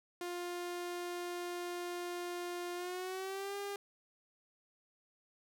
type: tone with pitch glide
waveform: sawtooth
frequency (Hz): 352 to 402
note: F4 to G4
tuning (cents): +14 to +44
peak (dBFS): -35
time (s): 0.21-3.76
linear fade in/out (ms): 2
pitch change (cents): +230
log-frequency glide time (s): 2.75-3.56
effects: none